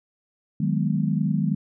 sine chord, G# minor seventh, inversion second, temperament equal, 155.56 / 185 / 207.7 / 246.9 Hz, D#3 / F#3 / G#3 / B3, 0 / 0 / 0 / 0 cents, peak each -24 / -26 / -25 / -30 dBFS, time 0.6-1.55 s, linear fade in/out 5 ms, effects none

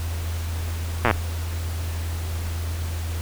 slowing click train, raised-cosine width 0.5 ms, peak -3 dBFS, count 8, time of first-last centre 1.05-1.111 s, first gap 8 ms, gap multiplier 1.03, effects added 83 Hz sine -25 dBFS peak until 3.21 s + pink hiss -37 dBFS RMS until 3.21 s

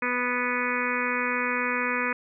harmonic tone, 246.9 Hz, B3, in tune, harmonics 1 / 2 / 4 / 5 / 6 / 7 / 8 / 9 / 10, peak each -33 / -33 / -33 / -33 / -33 / -33 / -33 / -33 / -33 dBFS, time 0.02-2.13 s, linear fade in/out 5 ms, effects none

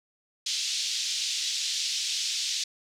pink band-pass noise, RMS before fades -30 dBFS, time 0.46-2.64 s, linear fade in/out 5 ms, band 3300 to 6500 Hz, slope 24 dB/octave, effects none

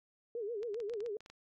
sine tone with vibrato, 440 Hz, A4, in tune, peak -36 dBFS, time 0.35-1.17 s, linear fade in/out 2 ms, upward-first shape sine, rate 7.4 Hz, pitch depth 170 cents each way
clicks, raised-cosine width 0.2 ms, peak -35 dBFS, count 10, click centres 0.631 / 0.744 / 0.802 / 0.897 / 0.937 / 1.005 / 1.062 / 1.206 / 1.261 / 1.3 s
effects AAC 64 kbps

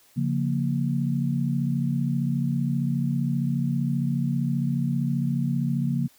sine chord, Bb minor, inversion first, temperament just, 139.85 / 174.81 / 233.1 Hz, Db3 / F3 / Bb3, +16 / +2 / 0 cents, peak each -25 / -28 / -27 dBFS, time 0.16-6.08 s, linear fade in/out 20 ms, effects white hiss -58 dBFS RMS until 6.18 s

